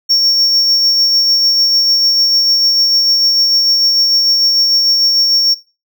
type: tone with tremolo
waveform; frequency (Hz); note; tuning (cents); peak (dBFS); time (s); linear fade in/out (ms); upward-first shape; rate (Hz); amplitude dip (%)
triangle; 5500; F8; -27; -6; 0.09-5.55; 20; sine; 6.7; 25
effects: noise-tail reverb RT60 0.3 s tail -21 dB re dry